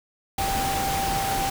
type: tone in noise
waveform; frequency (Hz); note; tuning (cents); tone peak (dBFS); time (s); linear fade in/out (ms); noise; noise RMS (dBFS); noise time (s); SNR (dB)
sine; 783; G5; -2; -25; 0.38-1.5; 5; pink; -28; 0.38-1.5; 0
effects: none